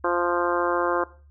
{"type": "harmonic tone", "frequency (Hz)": 174.61, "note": "F3", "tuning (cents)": 0, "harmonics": [2, 3, 4, 5, 6, 7, 8, 9], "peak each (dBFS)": [-26, -27, -31, -32, -27, -31, -33, -34], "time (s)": [0.04, 1.04], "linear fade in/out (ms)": 5, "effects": ["noise-tail reverb RT60 0.4 s tail -18 dB re dry", "added 72 Hz sine -49 dBFS peak until 1.3 s"]}